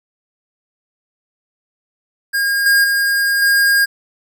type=tone with level steps; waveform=square; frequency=1621 Hz; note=G#6; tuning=42 cents flat; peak=-15 / -10 / -14 / -11 dBFS; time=2.33-3.86 s; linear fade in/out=20 ms; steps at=2.66 / 2.84 / 3.42 s; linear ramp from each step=2 ms; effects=none